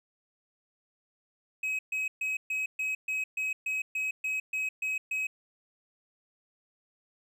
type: tone bursts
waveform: triangle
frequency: 2546 Hz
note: D#7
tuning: 39 cents sharp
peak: -27 dBFS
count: 13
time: 1.63-5.27 s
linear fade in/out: 5 ms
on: 160 ms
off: 130 ms
effects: none